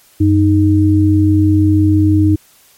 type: tone pair together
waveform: sine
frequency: 94.59 / 310 Hz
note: F#2 / D#4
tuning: +39 / -6 cents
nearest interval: octave + major sixth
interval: 2055 cents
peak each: -10 dBFS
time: 0.2-2.36 s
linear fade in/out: 10 ms
effects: white hiss -48 dBFS RMS until 2.77 s + MP3 64 kbps